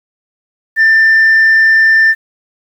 sine tone, 1785 Hz, A6, 24 cents sharp, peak -3 dBFS, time 0.76-2.15 s, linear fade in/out 50 ms, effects tanh soft clip ceiling -3 dBFS + 7-bit

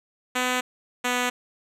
5% pulse tone pair in turn, 251.5 / 247.3 Hz, B3 / B3, +32 / +3 cents, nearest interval unison, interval 29 cents, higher first, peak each -11 dBFS, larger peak neither, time 0.35-0.61 / 1.04-1.3 s, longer neither, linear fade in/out 10 ms, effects low-pass 11000 Hz 12 dB/octave

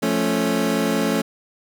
25% pulse chord, F augmented, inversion none, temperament equal, 174.61 / 220 / 277.2 Hz, F3 / A3 / C#4, 0 / 0 / 0 cents, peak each -22 / -18 / -19 dBFS, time 0.02-1.22 s, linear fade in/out 10 ms, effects none

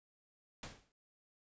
pink noise with exponential decay, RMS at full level -43 dBFS, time 0.63-0.92 s, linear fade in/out 2 ms, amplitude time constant 62 ms, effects resampled to 16000 Hz

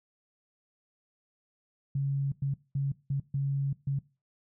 sine tone bursts at uneven times, 138.59 Hz, C#3, in tune, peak -26 dBFS, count 6, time 1.95-2.32 / 2.42-2.54 / 2.75-2.92 / 3.1-3.2 / 3.34-3.73 / 3.87-3.99 s, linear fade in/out 5 ms, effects noise-tail reverb RT60 0.3 s tail -20 dB re dry

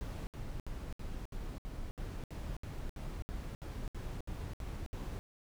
brown noise bursts, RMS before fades -41 dBFS, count 16, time 0.01-5.19 s, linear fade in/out 0 ms, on 260 ms, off 68 ms, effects none

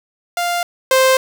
sawtooth tone pair in turn, 698.5 / 523.3 Hz, F5 / C5, 0 / 0 cents, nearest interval perfect fourth, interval 500 cents, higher first, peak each -13 / -6 dBFS, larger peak second, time 0.37-0.63 / 0.91-1.17 s, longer neither, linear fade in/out 2 ms, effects none

